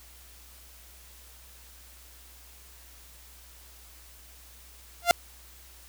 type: tone with exponential growth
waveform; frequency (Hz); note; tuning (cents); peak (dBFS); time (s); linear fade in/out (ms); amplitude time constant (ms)
sawtooth; 695; F5; -9; -8; 5.02-5.11; 0; 18
effects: added 61 Hz sine -53 dBFS peak until 5.88 s + white hiss -53 dBFS RMS until 5.88 s